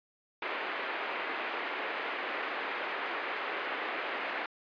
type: band-pass noise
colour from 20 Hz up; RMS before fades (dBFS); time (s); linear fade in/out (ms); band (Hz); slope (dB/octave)
white; -36; 0.42-4.46; 2; 320 to 2400; 24
effects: resampled to 11025 Hz